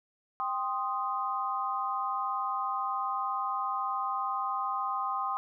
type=chord; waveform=sine; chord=C minor; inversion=second; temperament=equal with one note detuned; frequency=787.6 / 1046.5 / 1244.5 Hz; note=G5 / C6 / Eb6; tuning=+8 / 0 / 0 cents; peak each=-35 / -33 / -33 dBFS; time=0.4-5.37 s; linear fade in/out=0 ms; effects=none